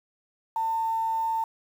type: tone with quantisation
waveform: sine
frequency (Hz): 899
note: A5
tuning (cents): +37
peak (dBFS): -24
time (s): 0.56-1.44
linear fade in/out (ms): 2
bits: 8
effects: none